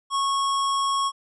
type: tone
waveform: square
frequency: 1100 Hz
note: C#6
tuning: 14 cents flat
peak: -22 dBFS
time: 0.1-1.12 s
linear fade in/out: 50 ms
effects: resampled to 24000 Hz